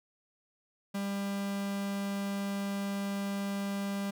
45% pulse tone, 199 Hz, G3, 26 cents sharp, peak -32 dBFS, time 0.94-4.11 s, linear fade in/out 10 ms, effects none

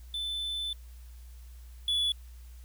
triangle tone pair in turn, 3520 / 3426 Hz, A7 / A7, 0 / -47 cents, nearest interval unison, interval 47 cents, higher first, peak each -30 / -24 dBFS, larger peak second, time 0.14-0.73 / 1.88-2.12 s, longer first, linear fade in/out 2 ms, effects added 60 Hz sine -45 dBFS peak until 2.64 s + white hiss -62 dBFS RMS until 2.64 s

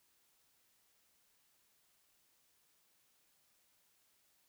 silence, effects white hiss -74 dBFS RMS until 4.48 s

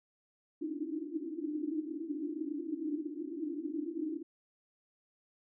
pink band-pass noise, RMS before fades -38 dBFS, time 0.61-4.23 s, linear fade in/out 10 ms, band 290 to 330 Hz, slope 96 dB/octave, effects none

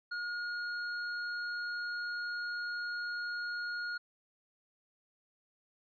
square tone, 1434 Hz, F6, 45 cents sharp, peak -36 dBFS, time 0.11-3.98 s, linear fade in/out 10 ms, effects resampled to 11025 Hz

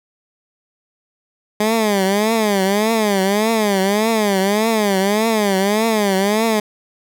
15% pulse tone with vibrato, 207.7 Hz, G#3, in tune, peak -8 dBFS, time 1.6-6.6 s, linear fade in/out 5 ms, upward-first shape triangle, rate 1.7 Hz, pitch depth 180 cents each way, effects none

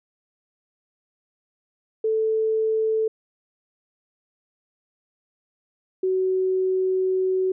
sine tone pair in turn, 440 / 374.7 Hz, A4 / F#4, 0 / +22 cents, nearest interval minor third, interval 278 cents, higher first, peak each -19 dBFS, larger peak neither, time 2.04-3.08 / 6.03-7.52 s, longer second, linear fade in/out 5 ms, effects none

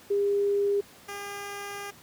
sine / 10% pulse tone pair in turn, 403.6 / 403.6 Hz, G#4 / G#4, -49 / -49 cents, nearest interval unison, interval 0 cents, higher neither, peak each -22 / -27 dBFS, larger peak first, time 0.1-0.81 / 1.08-1.91 s, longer second, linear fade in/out 10 ms, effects pink hiss -52 dBFS RMS until 2.02 s + high-pass 100 Hz 12 dB/octave

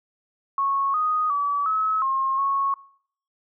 sine tone with pitch steps, 1101 / 1244 / 1146 / 1288 / 1071 / 1101 Hz, C#6 / D#6 / D6 / E6 / C6 / C#6, -12 / -1 / -43 / -41 / +40 / -12 cents, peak -20 dBFS, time 0.58-2.74 s, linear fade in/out 2 ms, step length 360 ms, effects noise-tail reverb RT60 0.6 s tail -22 dB re dry

